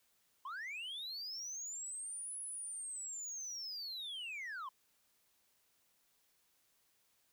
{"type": "linear two-way sweep", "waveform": "sine", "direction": "up then down", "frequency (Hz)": [995, 10380, 995], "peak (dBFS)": -39, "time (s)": [0.45, 4.69], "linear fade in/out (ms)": 5, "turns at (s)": 2.4, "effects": ["tanh soft clip ceiling -41 dBFS", "white hiss -75 dBFS RMS until 7.32 s"]}